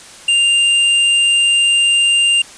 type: tone with tanh clipping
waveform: sine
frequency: 2795 Hz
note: F7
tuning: 1 cent sharp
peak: -11 dBFS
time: 0.28-2.42 s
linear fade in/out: 5 ms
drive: 17 dB
effects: white hiss -37 dBFS RMS until 2.57 s + resampled to 22050 Hz